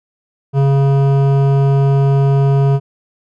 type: tone with hard clipping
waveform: sine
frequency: 138.1 Hz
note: C#3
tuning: 6 cents flat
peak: -11 dBFS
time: 0.53-2.8 s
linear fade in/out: 50 ms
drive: 13 dB
effects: none